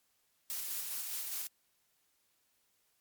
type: noise with tremolo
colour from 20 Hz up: blue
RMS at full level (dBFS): -38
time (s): 0.5-1.47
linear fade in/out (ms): 0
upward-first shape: square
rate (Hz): 4.9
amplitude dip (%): 25
effects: white hiss -75 dBFS RMS until 3 s + MP3 96 kbps